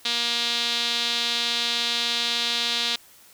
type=tone with band-pass filter; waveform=sawtooth; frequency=236.5 Hz; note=A#3; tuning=25 cents sharp; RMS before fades=-25 dBFS; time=0.05-2.96 s; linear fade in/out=5 ms; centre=3800 Hz; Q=3.6; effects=white hiss -52 dBFS RMS until 3.33 s